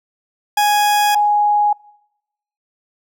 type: tone pair in turn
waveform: 40% pulse / sine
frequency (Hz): 830.6 / 830.6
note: G#5 / G#5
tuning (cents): 0 / 0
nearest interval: unison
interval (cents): 0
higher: neither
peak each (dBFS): -11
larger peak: neither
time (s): 0.57-1.15 / 1.15-1.73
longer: neither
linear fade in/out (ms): 5
effects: noise-tail reverb RT60 0.9 s tail -26 dB re dry